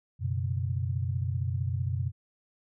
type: chord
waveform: sine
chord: F# suspended fourth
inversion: none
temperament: just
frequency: 92.5 / 123.33 / 138.75 Hz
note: F#2 / B2 / C#3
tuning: 0 / -2 / +2 cents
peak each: -30 / -31 / -36 dBFS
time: 0.19-2.12 s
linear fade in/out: 50 ms
effects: none